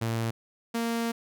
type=tone pair in turn; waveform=sawtooth; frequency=114.1 / 231.5 Hz; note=A#2 / A#3; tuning=-37 / -12 cents; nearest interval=octave; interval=1225 cents; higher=second; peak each=-23 / -23 dBFS; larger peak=neither; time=0.01-0.31 / 0.74-1.12 s; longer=second; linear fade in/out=10 ms; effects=none